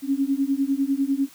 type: beating tone pair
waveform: sine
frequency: 269.8 / 279.8 Hz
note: C#4 / C#4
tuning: -47 / +16 cents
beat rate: 10 Hz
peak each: -23 / -23 dBFS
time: 0.02-1.29 s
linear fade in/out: 50 ms
effects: white hiss -50 dBFS RMS until 1.34 s